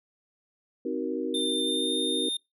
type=chord; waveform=sine; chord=C half-diminished seventh; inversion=none; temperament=just; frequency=261.6 / 314 / 376.7 / 470.9 Hz; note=C4 / Eb4 / Gb4 / Bb4; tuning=0 / +16 / +31 / +18 cents; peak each=-33 dBFS; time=0.85-2.29 s; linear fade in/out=5 ms
type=tone with pitch glide; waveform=square; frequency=3592 to 3640 Hz; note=A7 to A#7; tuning=+35 to -42 cents; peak=-28 dBFS; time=1.34-2.37 s; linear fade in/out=5 ms; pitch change=+23 cents; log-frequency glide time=1.59-1.91 s
effects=noise-tail reverb RT60 0.2 s tail -23 dB re dry